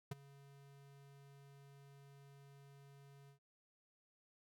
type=tone with ADSR envelope; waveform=square; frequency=139.6 Hz; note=C#3; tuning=13 cents sharp; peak=-39 dBFS; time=0.11-3.39 s; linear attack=7 ms; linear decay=19 ms; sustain=-21 dB; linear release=100 ms; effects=none